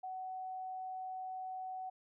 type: tone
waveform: sine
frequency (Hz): 749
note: F#5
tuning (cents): +21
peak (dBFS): -40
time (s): 0.03-1.9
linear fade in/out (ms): 10
effects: none